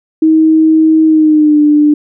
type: tone with pitch glide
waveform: sine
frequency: 316.9 to 297.4 Hz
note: D#4 to D4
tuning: +32 to +22 cents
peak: -4 dBFS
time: 0.22-1.94 s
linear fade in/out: 5 ms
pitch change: -110 cents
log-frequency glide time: 1.05-1.6 s
effects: none